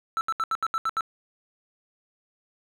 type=tone bursts; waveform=triangle; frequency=1326 Hz; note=E6; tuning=10 cents sharp; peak=-21 dBFS; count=8; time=0.17-1.008 s; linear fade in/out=0 ms; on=40 ms; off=74 ms; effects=none